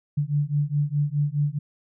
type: beating tone pair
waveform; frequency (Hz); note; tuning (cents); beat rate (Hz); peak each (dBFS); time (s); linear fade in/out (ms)
sine; 143.7 / 148.5; D3 / D3; -37 / +20; 4.8; -24; 0.17-1.59; 10
effects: none